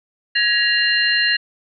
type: tone cluster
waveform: sine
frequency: 1671 / 1903 / 2799 / 4158 Hz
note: G#6 / A#6 / F7 / C8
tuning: +10 / +35 / +3 / -12 cents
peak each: -20 dBFS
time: 0.35-1.37 s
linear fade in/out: 10 ms
effects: none

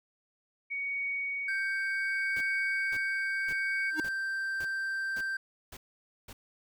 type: tone with tremolo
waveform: sine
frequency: 2239 Hz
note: C#7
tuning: 17 cents sharp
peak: -30 dBFS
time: 0.7-3.91 s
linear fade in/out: 20 ms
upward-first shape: triangle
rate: 0.67 Hz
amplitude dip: 45%
type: tone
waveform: triangle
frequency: 1568 Hz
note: G6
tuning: in tune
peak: -29 dBFS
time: 1.48-5.37 s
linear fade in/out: 5 ms
type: noise bursts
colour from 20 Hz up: pink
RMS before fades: -46 dBFS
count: 8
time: 2.36-6.33 s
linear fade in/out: 5 ms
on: 50 ms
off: 510 ms
type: tone with exponential growth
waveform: square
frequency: 311.1 Hz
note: D#4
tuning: in tune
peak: -27 dBFS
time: 3.92-4 s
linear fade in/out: 2 ms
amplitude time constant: 16 ms
effects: none

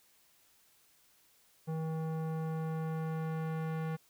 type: tone with low-pass filter sweep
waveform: square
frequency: 159.8 Hz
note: D#3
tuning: 47 cents sharp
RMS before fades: -36 dBFS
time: 1.67-3.97 s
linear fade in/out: 20 ms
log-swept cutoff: 830 to 1900 Hz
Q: 0.91
effects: white hiss -67 dBFS RMS until 4.09 s

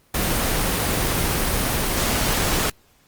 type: noise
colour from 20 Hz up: pink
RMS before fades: -21 dBFS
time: 0.14-2.7 s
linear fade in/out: 5 ms
effects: pink hiss -58 dBFS RMS until 3.07 s + Opus 24 kbps

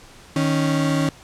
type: tone pair together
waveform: 35% pulse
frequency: 155.56 / 276.6 Hz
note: D#3 / C#4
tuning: 0 / -4 cents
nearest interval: minor seventh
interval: 996 cents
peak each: -19 dBFS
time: 0.36-1.09 s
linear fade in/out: 2 ms
effects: pink hiss -46 dBFS RMS until 1.23 s + low-pass 9000 Hz 12 dB/octave

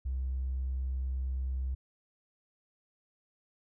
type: tone with tanh clipping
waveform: triangle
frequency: 64.9 Hz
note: C2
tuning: 13 cents flat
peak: -30 dBFS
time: 0.05-1.75 s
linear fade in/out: 10 ms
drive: 2 dB
effects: none

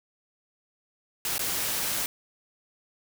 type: noise with dropouts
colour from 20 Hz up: white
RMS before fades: -29 dBFS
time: 1.25-2.06 s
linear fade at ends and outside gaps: 1 ms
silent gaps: 1.381-1.393 s
effects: none

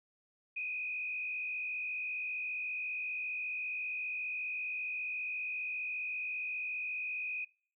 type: tone with frequency modulation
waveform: sine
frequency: 2489 Hz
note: D#7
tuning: in tune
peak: -35 dBFS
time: 0.56-7.45 s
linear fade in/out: 10 ms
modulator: 54.8 Hz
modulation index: 1.1
effects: noise-tail reverb RT60 0.5 s tail -25 dB re dry

